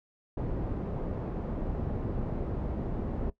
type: low-pass noise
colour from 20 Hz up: pink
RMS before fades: -33 dBFS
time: 0.37-3.3 s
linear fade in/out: 5 ms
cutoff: 520 Hz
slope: 12 dB/octave
effects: noise-tail reverb RT60 0.1 s tail -18 dB re dry